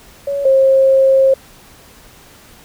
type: tone pair in turn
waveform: sine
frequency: 562 / 534.9 Hz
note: C#5 / C5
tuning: +24 / +38 cents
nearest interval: minor second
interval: 86 cents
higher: first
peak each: -16 / -7 dBFS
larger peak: second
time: 0.27-0.45 / 0.45-1.34 s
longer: second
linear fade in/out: 5 ms
effects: pink hiss -43 dBFS RMS until 2.64 s